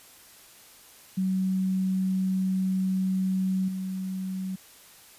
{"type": "tone with level steps", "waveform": "sine", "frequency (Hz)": 188.3, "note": "F#3", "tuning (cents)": 31, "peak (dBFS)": [-23, -29], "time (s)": [1.17, 4.56], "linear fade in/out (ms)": 10, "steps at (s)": 3.68, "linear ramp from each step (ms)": 5, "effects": ["white hiss -52 dBFS RMS until 5.18 s", "resampled to 32000 Hz"]}